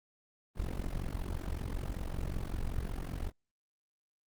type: noise with amplitude modulation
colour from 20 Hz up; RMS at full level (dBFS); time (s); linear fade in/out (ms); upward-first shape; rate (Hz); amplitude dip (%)
brown; -32; 0.55-3.32; 50; sine; 45.3; 85
effects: Opus 24 kbps